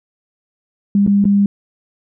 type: tone with dropouts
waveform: sine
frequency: 201 Hz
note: G3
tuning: 44 cents sharp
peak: -9 dBFS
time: 0.95-1.46 s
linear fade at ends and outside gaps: 2 ms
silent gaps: 1.065-1.075 / 1.243-1.253 s
effects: none